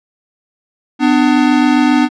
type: tone pair together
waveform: square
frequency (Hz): 250.6 / 298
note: B3 / D4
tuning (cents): +25 / +25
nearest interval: minor third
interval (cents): 300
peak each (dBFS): -12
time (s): 0.99-2.09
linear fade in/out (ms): 50
effects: low-pass 4000 Hz 12 dB/octave